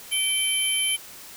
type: tone cluster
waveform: sine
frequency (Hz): 2324 / 3088 / 11180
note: D7 / G7 / F9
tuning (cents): -19 / -27 / +1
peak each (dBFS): -28 / -25 / -25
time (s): 0.11-0.97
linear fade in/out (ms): 20
effects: white hiss -43 dBFS RMS until 1.36 s